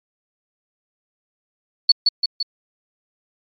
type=tone with echo; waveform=sine; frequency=4433 Hz; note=C#8; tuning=1 cent flat; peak=-7 dBFS; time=1.89-1.92 s; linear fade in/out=5 ms; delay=170 ms; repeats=3; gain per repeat=-4 dB; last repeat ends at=2.43 s; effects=MP3 64 kbps